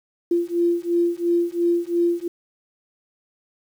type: beating tone pair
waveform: sine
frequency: 342.9 / 345.8 Hz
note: F4 / F4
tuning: -32 / -17 cents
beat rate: 2.9 Hz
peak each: -21 dBFS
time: 0.31-2.28 s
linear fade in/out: 5 ms
effects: 8-bit